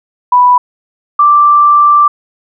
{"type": "tone pair in turn", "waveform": "sine", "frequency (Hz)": [987.8, 1174.7], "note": ["B5", "D6"], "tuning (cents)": [0, 0], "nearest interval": "minor third", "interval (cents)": 300, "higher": "second", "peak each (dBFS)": -3, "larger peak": "neither", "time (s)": [[0.32, 0.58], [1.19, 2.08]], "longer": "second", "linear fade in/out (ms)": 5, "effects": []}